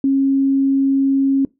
sine tone, 272.1 Hz, C#4, 32 cents flat, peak -12 dBFS, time 0.04-1.45 s, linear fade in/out 2 ms, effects noise-tail reverb RT60 0.2 s tail -21 dB re dry

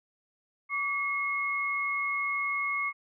sine tone pair together, 1147.4 / 2166 Hz, D6 / C#7, -41 / -41 cents, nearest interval major seventh, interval 1100 cents, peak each -32 / -29 dBFS, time 0.69-2.93 s, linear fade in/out 50 ms, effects none

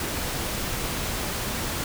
pink noise, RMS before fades -29 dBFS, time 0-1.84 s, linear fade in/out 2 ms, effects none

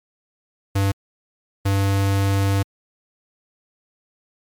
square tone bursts at uneven times, 98.4 Hz, G2, 7 cents sharp, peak -17 dBFS, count 2, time 0.75-0.92 / 1.65-2.63 s, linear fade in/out 10 ms, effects MP3 96 kbps

